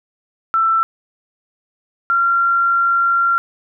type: tone pair in turn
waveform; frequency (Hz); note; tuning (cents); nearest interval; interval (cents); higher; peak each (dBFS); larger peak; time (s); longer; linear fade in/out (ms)
sine; 1334 / 1376.3; E6 / F6; +20 / -26; minor second; 54; second; -12; neither; 0.54-0.83 / 2.1-3.38; second; 0
effects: none